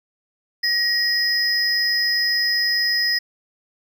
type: tone pair together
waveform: triangle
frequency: 1893 / 5054 Hz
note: A#6 / D#8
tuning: +26 / +26 cents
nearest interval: octave + perfect fourth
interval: 1700 cents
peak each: -20 / -18 dBFS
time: 0.63-3.19 s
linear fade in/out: 10 ms
effects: none